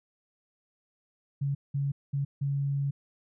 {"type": "tone bursts at uneven times", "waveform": "sine", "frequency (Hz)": 140, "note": "C#3", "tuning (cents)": 18, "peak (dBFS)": -26, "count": 4, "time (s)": [[1.41, 1.55], [1.74, 1.92], [2.13, 2.25], [2.41, 2.91]], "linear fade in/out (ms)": 10, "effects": []}